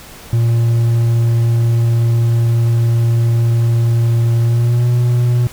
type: tone with pitch glide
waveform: triangle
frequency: 116.54 to 121.42 Hz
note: A#2 to B2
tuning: 0 to -29 cents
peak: -8 dBFS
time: 0.33-5.47 s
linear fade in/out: 0 ms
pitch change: +71 cents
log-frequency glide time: 4.44-4.88 s
effects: pink hiss -36 dBFS RMS until 5.52 s